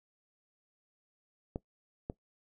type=clicks; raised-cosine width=2 ms; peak=-22 dBFS; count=2; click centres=1.559 / 2.099 s; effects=noise-tail reverb RT60 0.1 s tail -20 dB re dry